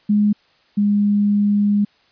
sine tone pair in turn, 207.9 / 205 Hz, G#3 / G#3, +2 / -22 cents, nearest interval unison, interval 24 cents, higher first, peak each -12 / -13 dBFS, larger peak first, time 0.09-0.33 / 0.77-1.85 s, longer second, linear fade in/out 10 ms, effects white hiss -57 dBFS RMS until 2.11 s + resampled to 11025 Hz

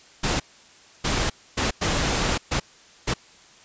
pink noise bursts at uneven times, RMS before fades -23 dBFS, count 6, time 0.23-0.4 / 1.04-1.3 / 1.57-1.71 / 1.81-2.38 / 2.51-2.6 / 3.07-3.14 s, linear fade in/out 10 ms, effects white hiss -51 dBFS RMS until 3.64 s + resampled to 16000 Hz

